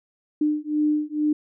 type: beating tone pair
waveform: sine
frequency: 300 / 302.2 Hz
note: D4 / D4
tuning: +37 / +50 cents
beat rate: 2.2 Hz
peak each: -23 dBFS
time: 0.41-1.33 s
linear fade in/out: 5 ms
effects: none